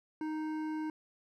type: tone with hard clipping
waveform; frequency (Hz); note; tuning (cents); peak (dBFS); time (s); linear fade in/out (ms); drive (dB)
sine; 310.9; D#4; -1; -36; 0.21-0.9; 2; 11
effects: none